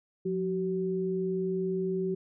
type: tone pair together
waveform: sine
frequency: 178.77 / 378.8 Hz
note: F3 / F#4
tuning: +41 / +41 cents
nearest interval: octave + minor second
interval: 1300 cents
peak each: -32 / -29 dBFS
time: 0.25-2.15 s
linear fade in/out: 10 ms
effects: none